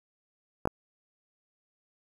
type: clicks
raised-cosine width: 1 ms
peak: -12 dBFS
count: 2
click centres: 0.655 / 0.674 s
effects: 7-bit